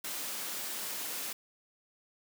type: high-pass noise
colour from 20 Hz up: white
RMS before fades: -38 dBFS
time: 0.04-1.33 s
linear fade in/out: 5 ms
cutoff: 170 Hz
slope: 24 dB/octave
effects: none